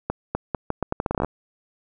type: accelerating click train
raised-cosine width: 1 ms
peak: -9 dBFS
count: 15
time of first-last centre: 0.1-1.247 s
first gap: 250 ms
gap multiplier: 0.79
effects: none